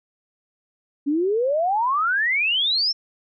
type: exponential sweep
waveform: sine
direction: up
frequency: 274.8 to 5490 Hz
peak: -18 dBFS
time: 1.06-2.93 s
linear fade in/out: 20 ms
effects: none